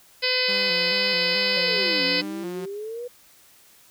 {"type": "harmonic tone", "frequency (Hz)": 506, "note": "B4", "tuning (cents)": 42, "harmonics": [1, 2, 3, 4, 5, 6, 7, 8, 9, 10], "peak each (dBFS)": [-28, -39, -34, -28, -28, -30, -37, -29, -28, -27], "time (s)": [0.22, 2.22], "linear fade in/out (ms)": 20}
{"type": "tone with vibrato", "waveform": "sawtooth", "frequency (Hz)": 188.1, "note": "F#3", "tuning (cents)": 29, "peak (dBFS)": -30, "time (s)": [0.48, 2.66], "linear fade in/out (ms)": 10, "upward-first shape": "square", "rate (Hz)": 2.3, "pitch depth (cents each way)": 87}
{"type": "exponential two-way sweep", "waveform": "sine", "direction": "down then up", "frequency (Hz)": [577, 269.2, 496.5], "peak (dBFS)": -30, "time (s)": [1.56, 3.08], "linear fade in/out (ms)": 10, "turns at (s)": 2.04}
{"effects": ["white hiss -54 dBFS RMS until 3.9 s"]}